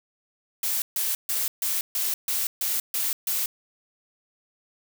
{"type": "noise bursts", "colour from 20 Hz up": "blue", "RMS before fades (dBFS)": -26, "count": 9, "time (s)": [0.63, 3.46], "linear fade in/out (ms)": 2, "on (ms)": 190, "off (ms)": 140, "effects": []}